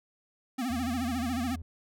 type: tone with vibrato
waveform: square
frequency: 246.9 Hz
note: B3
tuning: in tune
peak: -30 dBFS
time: 0.58-1.56 s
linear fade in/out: 10 ms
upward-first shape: sine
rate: 14 Hz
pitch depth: 140 cents each way
type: tone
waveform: triangle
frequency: 81.7 Hz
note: E2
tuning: 15 cents flat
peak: -35 dBFS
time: 0.7-1.62 s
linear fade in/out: 5 ms
effects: none